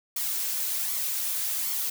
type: noise with flanger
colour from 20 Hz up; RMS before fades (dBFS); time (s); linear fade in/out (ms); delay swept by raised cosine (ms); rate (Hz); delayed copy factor
blue; -29; 0.16-1.9; 5; 0.9 to 3.4; 1.3; +0.5
effects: none